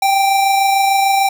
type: tone pair together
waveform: square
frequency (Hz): 783.3 / 810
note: G5 / G#5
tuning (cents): -2 / -43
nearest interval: minor second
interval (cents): 59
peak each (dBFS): -12 / -24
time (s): 0.02-1.29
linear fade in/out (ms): 5
effects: 7-bit